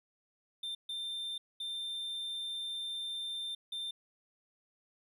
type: tone bursts at uneven times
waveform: triangle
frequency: 3585 Hz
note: A7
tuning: 32 cents sharp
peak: -35 dBFS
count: 4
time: 0.63-0.75 / 0.89-1.38 / 1.6-3.55 / 3.72-3.91 s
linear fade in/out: 5 ms
effects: none